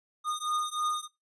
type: beating tone pair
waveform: square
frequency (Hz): 1225 / 1228.2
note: D#6 / D#6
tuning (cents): -27 / -23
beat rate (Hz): 3.2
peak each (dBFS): -33 / -33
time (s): 0.24-1.08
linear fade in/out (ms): 50
effects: noise-tail reverb RT60 0.2 s tail -18 dB re dry + resampled to 24000 Hz